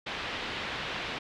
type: low-pass noise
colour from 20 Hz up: white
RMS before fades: -36 dBFS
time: 0.06-1.19 s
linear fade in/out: 10 ms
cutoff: 3500 Hz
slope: 24 dB/octave
effects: none